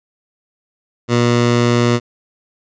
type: tone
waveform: 15% pulse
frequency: 120 Hz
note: B2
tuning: 49 cents flat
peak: -5 dBFS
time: 1.08-2 s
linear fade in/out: 50 ms
effects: resampled to 16000 Hz